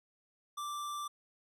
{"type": "tone", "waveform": "square", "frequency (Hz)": 1174.7, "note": "D6", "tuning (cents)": 0, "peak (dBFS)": -38, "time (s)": [0.57, 1.08], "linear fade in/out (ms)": 10, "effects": ["resampled to 32000 Hz"]}